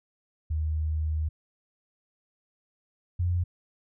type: tone pair in turn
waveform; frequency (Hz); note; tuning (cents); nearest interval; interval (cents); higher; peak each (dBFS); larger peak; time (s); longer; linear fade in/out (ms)
sine; 77.78 / 88.12; D#2 / F2; 0 / +16; major second; 216; second; -25 / -23; second; 0.5-1.29 / 3.19-3.44; first; 10
effects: none